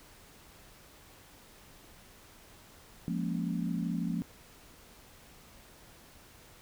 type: chord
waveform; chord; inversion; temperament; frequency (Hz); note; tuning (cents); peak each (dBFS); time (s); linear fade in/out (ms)
sine; Bb minor seventh; second; equal; 174.61 / 207.7 / 233.1 / 277.2; F3 / Ab3 / Bb3 / Db4; 0 / 0 / 0 / 0; -33 / -38 / -36 / -39; 3.08-4.22; 0
effects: pink hiss -56 dBFS RMS until 6.61 s